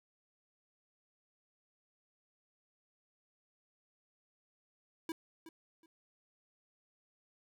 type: tone with echo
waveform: square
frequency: 325.6 Hz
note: E4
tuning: 21 cents flat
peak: -37 dBFS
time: 5.09-5.12 s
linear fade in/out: 2 ms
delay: 370 ms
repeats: 2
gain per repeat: -13 dB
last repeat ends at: 5.86 s
effects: none